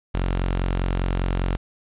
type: tone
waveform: sawtooth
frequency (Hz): 45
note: F#1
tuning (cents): -47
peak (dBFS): -17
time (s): 0.14-1.57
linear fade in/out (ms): 10
effects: resampled to 8000 Hz + 8-bit